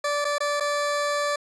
20% pulse tone with dropouts, 582 Hz, D5, 16 cents flat, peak -18 dBFS, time 0.04-1.36 s, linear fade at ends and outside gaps 5 ms, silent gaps 0.246-0.25 / 0.383-0.404 / 0.6-0.606 s, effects resampled to 22050 Hz + 9-bit

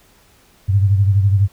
sine beating tone pair, 98 / 110 Hz, G2 / A2, 0 / 0 cents, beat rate 12 Hz, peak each -11 / -20 dBFS, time 0.68-1.48 s, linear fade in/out 20 ms, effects pink hiss -52 dBFS RMS until 1.52 s

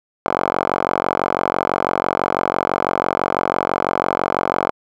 5% pulse tone with band-pass filter, 46.02 Hz, F#1, 9 cents flat, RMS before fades -20 dBFS, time 0.26-4.71 s, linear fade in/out 0 ms, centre 900 Hz, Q 5.2, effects none

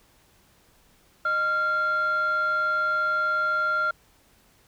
sine tone pair together, 617.4 / 1386 Hz, D#5 / F6, -14 / -14 cents, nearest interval octave + major second, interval 1400 cents, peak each -30 / -20 dBFS, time 1.25-3.91 s, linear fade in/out 5 ms, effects tanh soft clip ceiling -19 dBFS + pink hiss -60 dBFS RMS until 4.67 s

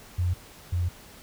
sine tone pair in turn, 89.1 / 88.03 Hz, F2 / F2, +35 / +14 cents, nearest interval unison, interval 21 cents, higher first, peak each -22 / -23 dBFS, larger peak first, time 0.18-0.34 / 0.72-0.89 s, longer second, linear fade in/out 10 ms, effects pink hiss -49 dBFS RMS until 1.22 s

